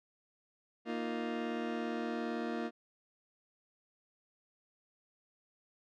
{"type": "chord", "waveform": "30% pulse", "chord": "Bb suspended fourth", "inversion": "none", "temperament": "just", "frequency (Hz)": [233.1, 310.8, 349.6], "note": ["Bb3", "Eb4", "F4"], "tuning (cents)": [0, -2, 2], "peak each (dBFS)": [-35, -39, -38], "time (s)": [0.85, 2.71], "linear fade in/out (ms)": 50, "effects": ["low-pass 3000 Hz 12 dB/octave"]}